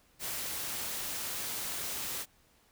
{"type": "noise", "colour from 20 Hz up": "white", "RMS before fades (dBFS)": -37, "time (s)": [0.19, 2.26], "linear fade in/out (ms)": 50, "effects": ["pink hiss -66 dBFS RMS until 2.71 s"]}